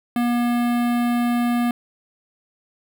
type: tone with notch filter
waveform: square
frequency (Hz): 240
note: B3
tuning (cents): -49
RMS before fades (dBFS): -20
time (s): 0.16-1.71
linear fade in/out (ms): 2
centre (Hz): 6100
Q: 0.57
effects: none